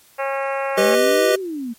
harmonic tone, 272.8 Hz, C#4, 28 cents flat, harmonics 2 / 3 / 4 / 5 / 6 / 7 / 8 / 9 / 10, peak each -23 / -27 / -29 / -31 / -33 / -34 / -35 / -36 / -37 dBFS, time 0.18-0.96 s, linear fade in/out 20 ms
square chord, G augmented, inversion none, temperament equal, 392 / 493.9 / 622.3 Hz, G4 / B4 / D#5, 0 / 0 / 0 cents, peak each -19 dBFS, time 0.77-1.36 s, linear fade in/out 10 ms
sine exponential two-way sweep, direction up then down, 189.2 to 392 to 223.2 Hz, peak -24 dBFS, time 0.77-1.74 s, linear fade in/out 20 ms, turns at 1.39 s
effects white hiss -52 dBFS RMS until 1.78 s + MP3 64 kbps

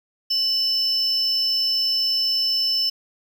triangle tone pair together, 2960 / 5284 Hz, F#7 / E8, 0 / +3 cents, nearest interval minor seventh, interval 1003 cents, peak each -27 / -17 dBFS, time 0.3-2.9 s, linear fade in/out 10 ms, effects tanh soft clip ceiling -13 dBFS + 8-bit

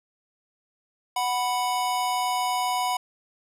square tone pair together, 740 / 987.8 Hz, F#5 / B5, 0 / 0 cents, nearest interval perfect fourth, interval 500 cents, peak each -27 dBFS, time 1.16-2.97 s, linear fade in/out 5 ms, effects resampled to 32000 Hz + 9-bit

